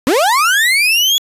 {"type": "linear sweep", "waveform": "35% pulse", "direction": "up", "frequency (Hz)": [233.9, 3402], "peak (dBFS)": -8, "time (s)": [0.07, 1.18], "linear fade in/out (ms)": 0, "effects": ["resampled to 32000 Hz"]}